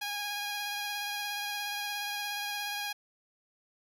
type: tone with vibrato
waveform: 10% pulse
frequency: 821 Hz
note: G#5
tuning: 20 cents flat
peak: -25 dBFS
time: 0.01-2.93 s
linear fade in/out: 10 ms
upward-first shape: sine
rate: 17 Hz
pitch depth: 17 cents each way
effects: none